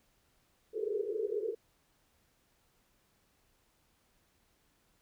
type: band-pass noise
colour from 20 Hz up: pink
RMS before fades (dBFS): -35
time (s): 0.73-1.55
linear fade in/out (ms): 20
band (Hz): 390 to 460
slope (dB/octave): 96
effects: pink hiss -72 dBFS RMS until 5.01 s